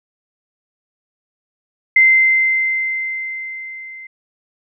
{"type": "tone with level ramp", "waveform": "sine", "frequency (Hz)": 2077, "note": "C7", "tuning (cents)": -13, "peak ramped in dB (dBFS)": [-6, -32], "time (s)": [1.96, 4.07], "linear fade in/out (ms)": 5, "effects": []}